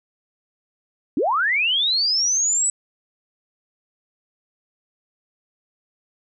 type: linear sweep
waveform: sine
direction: up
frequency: 233.1 to 8000 Hz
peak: -17 dBFS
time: 1.17-2.7 s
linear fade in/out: 2 ms
effects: none